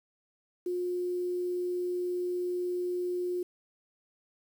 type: tone with quantisation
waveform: sine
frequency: 357.8 Hz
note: F4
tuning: 42 cents sharp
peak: -29 dBFS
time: 0.66-3.43 s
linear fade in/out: 5 ms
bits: 9
effects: none